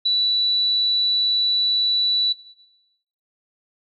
sine tone, 3951 Hz, B7, in tune, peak -16 dBFS, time 0.05-2.33 s, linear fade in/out 10 ms, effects noise-tail reverb RT60 0.9 s tail -17 dB re dry

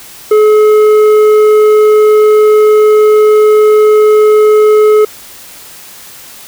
sine tone with tanh clipping, 426.7 Hz, G#4, 47 cents sharp, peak -4 dBFS, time 0.31-5.05 s, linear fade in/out 5 ms, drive 8 dB, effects white hiss -32 dBFS RMS until 6.47 s

